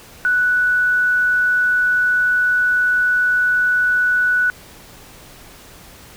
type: tone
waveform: sine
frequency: 1480 Hz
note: F#6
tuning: in tune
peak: -13 dBFS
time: 0.25-4.5 s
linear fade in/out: 0 ms
effects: pink hiss -42 dBFS RMS until 6.16 s